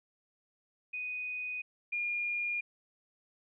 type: tone pair in turn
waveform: sine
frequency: 2489 / 2420 Hz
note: D#7 / D#7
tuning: 0 / -49 cents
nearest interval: unison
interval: 49 cents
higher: first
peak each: -35 / -31 dBFS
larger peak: second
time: 0.93-1.62 / 1.92-2.61 s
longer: neither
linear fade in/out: 10 ms
effects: none